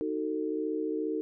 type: chord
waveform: sine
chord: D# diminished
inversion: none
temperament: just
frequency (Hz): 311.1 / 373.4 / 448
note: D#4 / F#4 / A4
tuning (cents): 0 / +16 / +31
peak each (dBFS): -32 / -36 / -33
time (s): 0.01-1.21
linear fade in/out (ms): 0
effects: none